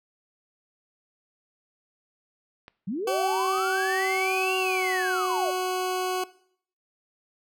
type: clicks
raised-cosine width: 0.3 ms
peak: -28 dBFS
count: 2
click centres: 2.681 / 3.582 s
type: linear two-way sweep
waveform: sine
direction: up then down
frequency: 164.81 to 2805 to 553 Hz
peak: -27 dBFS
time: 2.87-5.51 s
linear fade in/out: 10 ms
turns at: 4.57 s
type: tone with pitch glide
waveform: 20% pulse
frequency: 380 to 369 Hz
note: F#4 to F#4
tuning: +46 to -5 cents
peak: -20 dBFS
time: 3.07-6.24 s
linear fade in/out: 5 ms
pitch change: -51 cents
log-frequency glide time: 4.1-5.13 s
effects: noise-tail reverb RT60 0.6 s tail -19 dB re dry